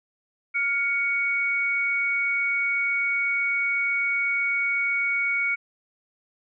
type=tone pair together; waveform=sine; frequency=1407 / 2233 Hz; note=F6 / C#7; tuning=+12 / +12 cents; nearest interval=minor sixth; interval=800 cents; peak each=-30 / -22 dBFS; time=0.54-5.56 s; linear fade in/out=20 ms; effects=none